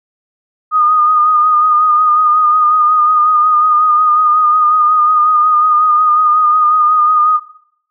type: tone with vibrato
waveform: sine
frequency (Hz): 1231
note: D#6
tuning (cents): -19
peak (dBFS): -7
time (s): 0.71-7.4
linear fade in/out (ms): 50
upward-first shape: sine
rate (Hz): 5.5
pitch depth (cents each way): 34
effects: noise-tail reverb RT60 0.7 s tail -21 dB re dry